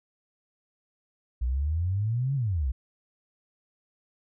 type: exponential two-way sweep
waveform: sine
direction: up then down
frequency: 58.4 to 142.3 to 58.4 Hz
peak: -24 dBFS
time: 1.41-2.72 s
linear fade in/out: 10 ms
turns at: 2.35 s
effects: none